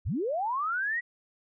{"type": "linear sweep", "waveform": "sine", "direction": "up", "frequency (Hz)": [47.86, 1956], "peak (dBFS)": -27, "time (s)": [0.05, 1.01], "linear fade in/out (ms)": 20, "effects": []}